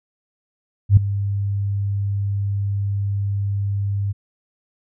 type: tone with ADSR envelope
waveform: sine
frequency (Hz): 100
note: G2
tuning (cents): +35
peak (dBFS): -4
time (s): 0.89-4.13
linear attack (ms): 80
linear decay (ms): 4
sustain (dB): -15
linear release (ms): 20
effects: none